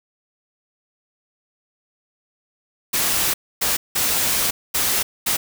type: noise bursts at uneven times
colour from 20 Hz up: white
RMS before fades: -20 dBFS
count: 5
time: 2.93-3.34 / 3.61-3.77 / 3.95-4.51 / 4.74-5.03 / 5.26-5.37 s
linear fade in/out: 10 ms
effects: none